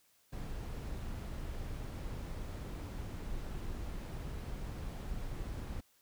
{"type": "noise", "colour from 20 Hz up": "brown", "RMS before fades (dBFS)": -41, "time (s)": [0.32, 5.81], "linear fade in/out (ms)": 10, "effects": ["white hiss -70 dBFS RMS until 6.01 s"]}